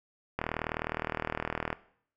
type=click train; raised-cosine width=0.5 ms; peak=-15 dBFS; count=54; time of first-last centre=0.39-1.728 s; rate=39.6 Hz; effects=noise-tail reverb RT60 0.6 s tail -18 dB re dry